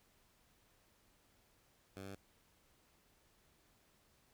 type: tone with pitch steps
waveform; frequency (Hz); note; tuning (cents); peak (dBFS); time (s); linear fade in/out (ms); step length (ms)
10% pulse; 96.4 / 97.3 / 98.2; G2 / G2 / G2; -28 / -12 / +4; -39; 1.96-2.155; 10; 65
effects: pink hiss -72 dBFS RMS until 4.33 s